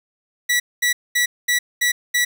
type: tone bursts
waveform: sawtooth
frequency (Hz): 1949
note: B6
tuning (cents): -23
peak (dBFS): -12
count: 6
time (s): 0.49-2.25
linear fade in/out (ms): 10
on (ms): 110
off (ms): 220
effects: none

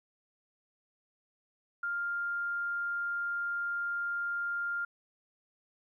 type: tone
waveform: sine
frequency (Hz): 1400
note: F6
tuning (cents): +4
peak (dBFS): -31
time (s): 1.83-4.85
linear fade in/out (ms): 5
effects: 12-bit

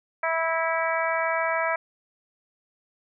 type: harmonic tone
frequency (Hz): 327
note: E4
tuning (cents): -14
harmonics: 2 / 3 / 4 / 5 / 6 / 7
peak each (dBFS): -27 / -29 / -30 / -31 / -32 / -32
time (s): 0.23-1.76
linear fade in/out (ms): 5
effects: none

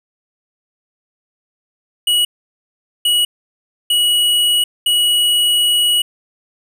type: tone bursts at uneven times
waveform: square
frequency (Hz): 2918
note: F#7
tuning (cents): -25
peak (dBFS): -12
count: 4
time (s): 2.07-2.25 / 3.05-3.25 / 3.9-4.64 / 4.86-6.02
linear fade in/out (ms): 5
effects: none

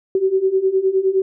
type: beating tone pair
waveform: sine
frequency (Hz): 375.9 / 385.6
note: F#4 / G4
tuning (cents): +27 / -28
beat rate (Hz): 9.7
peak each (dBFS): -19 / -16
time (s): 0.15-1.22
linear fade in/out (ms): 2
effects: none

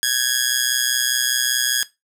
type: tone with amplitude modulation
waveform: 10% pulse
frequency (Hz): 1661.2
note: G#6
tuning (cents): 0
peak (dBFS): -5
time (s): 0.03-1.83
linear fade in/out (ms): 0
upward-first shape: sine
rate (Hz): 125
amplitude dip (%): 75
effects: noise-tail reverb RT60 0.2 s tail -17 dB re dry

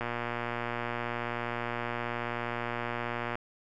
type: click train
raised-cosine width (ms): 0.5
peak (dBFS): -18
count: 399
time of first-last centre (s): 0.01-3.355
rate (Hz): 119
effects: none

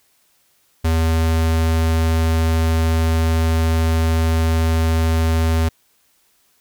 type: tone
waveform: square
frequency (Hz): 81.2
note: E2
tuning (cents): -26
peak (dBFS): -15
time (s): 0.84-5.69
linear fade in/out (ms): 10
effects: white hiss -60 dBFS RMS until 6.6 s

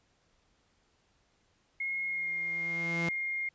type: tone with pitch glide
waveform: sine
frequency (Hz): 2156 to 2128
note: C#7 to C7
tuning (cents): -49 to +29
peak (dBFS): -31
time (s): 1.8-3.49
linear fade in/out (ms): 5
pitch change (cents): -22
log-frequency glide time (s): 2.06-2.31
type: tone with exponential growth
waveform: sawtooth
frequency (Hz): 168.6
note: E3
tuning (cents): +39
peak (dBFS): -26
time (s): 1.89-3.09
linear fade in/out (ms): 2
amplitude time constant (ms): 260
effects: pink hiss -71 dBFS RMS until 3.54 s + resampled to 16000 Hz

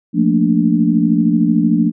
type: chord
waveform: sine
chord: Bb major seventh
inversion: second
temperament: equal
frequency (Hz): 174.61 / 220 / 233.1 / 293.7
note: F3 / A3 / Bb3 / D4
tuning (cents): 0 / 0 / 0 / 0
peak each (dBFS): -16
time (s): 0.13-1.92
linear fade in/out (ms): 50
effects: none

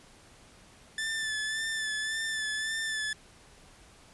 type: tone with vibrato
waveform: sawtooth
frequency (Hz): 1757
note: A6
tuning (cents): -3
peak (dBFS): -27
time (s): 0.98-3.13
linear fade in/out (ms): 2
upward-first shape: sine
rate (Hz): 1.8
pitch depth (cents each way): 32
effects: pink hiss -56 dBFS RMS until 4.13 s + resampled to 24000 Hz

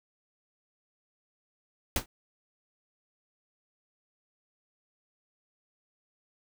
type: noise with exponential decay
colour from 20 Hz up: pink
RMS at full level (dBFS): -22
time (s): 1.96-2.06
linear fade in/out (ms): 2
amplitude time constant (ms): 21
effects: none

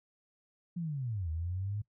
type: linear two-way sweep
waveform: sine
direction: down then up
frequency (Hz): 179 to 77.78 to 106.8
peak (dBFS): -33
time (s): 0.76-1.82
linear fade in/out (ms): 10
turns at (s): 1.3
effects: noise-tail reverb RT60 0.1 s tail -20 dB re dry

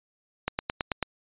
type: click train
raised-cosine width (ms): 0.3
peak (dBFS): -10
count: 6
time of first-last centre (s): 0.48-1.027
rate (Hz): 9.14
effects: resampled to 8000 Hz

